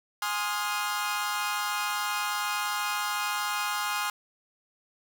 sawtooth chord, F minor seventh, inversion first, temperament equal with one note detuned, 830.6 / 1046.5 / 1244.5 / 1418.1 Hz, Ab5 / C6 / Eb6 / F6, 0 / 0 / 0 / +26 cents, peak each -30 dBFS, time 0.22-4.1 s, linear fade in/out 2 ms, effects none

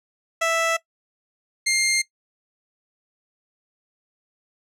15% pulse tone pair in turn, 659.3 / 2113 Hz, E5 / C7, 0 / +16 cents, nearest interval octave + minor sixth, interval 2016 cents, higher second, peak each -13 / -12 dBFS, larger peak second, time 0.41-0.77 / 1.66-2.02 s, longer neither, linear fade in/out 10 ms, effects noise-tail reverb RT60 0.1 s tail -19 dB re dry + low-pass 10000 Hz 12 dB/octave

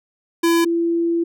square / sine tone pair in turn, 336 / 337.3 Hz, E4 / E4, +33 / +40 cents, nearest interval unison, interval 7 cents, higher second, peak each -14 / -16 dBFS, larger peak first, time 0.43-0.65 / 0.65-1.24 s, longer second, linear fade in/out 10 ms, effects none

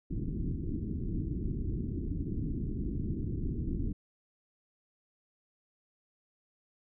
pink low-pass noise, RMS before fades -34 dBFS, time 0.1-3.93 s, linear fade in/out 10 ms, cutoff 350 Hz, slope 48 dB/octave, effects none

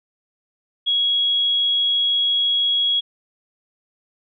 sine tone, 3322 Hz, G#7, in tune, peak -16 dBFS, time 0.86-3.01 s, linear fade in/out 20 ms, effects none

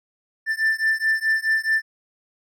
triangle beating tone pair, 1771 / 1775.7 Hz, A6 / A6, +11 / +15 cents, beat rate 4.7 Hz, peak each -20 dBFS, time 0.46-1.82 s, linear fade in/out 50 ms, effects none

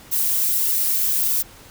violet noise with flanger, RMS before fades -20 dBFS, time 0.11-1.43 s, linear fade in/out 20 ms, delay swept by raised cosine 1.2 to 4.6 ms, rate 1.7 Hz, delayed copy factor -0.55, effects pink hiss -45 dBFS RMS until 1.7 s

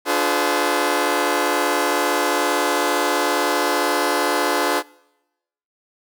15% pulse chord, D diminished seventh, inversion none, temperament just, 293.7 / 352.4 / 422.9 / 507.5 Hz, D4 / F4 / Ab4 / Cb5, 0 / +16 / +31 / +47 cents, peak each -17 dBFS, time 0.05-4.83 s, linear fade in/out 50 ms, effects noise-tail reverb RT60 0.9 s tail -23 dB re dry

